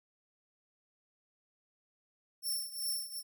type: tone with tremolo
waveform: 10% pulse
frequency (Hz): 5410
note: E8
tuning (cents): +44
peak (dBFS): -26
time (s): 2.42-3.23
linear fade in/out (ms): 50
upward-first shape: triangle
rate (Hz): 2.6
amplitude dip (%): 85
effects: none